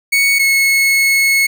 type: tone pair in turn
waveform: 40% pulse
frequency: 2222 / 2188 Hz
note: C#7 / C#7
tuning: +4 / -23 cents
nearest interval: unison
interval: 27 cents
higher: first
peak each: -9 dBFS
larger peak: neither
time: 0.12-0.39 / 0.39-1.47 s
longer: second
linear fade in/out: 10 ms
effects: none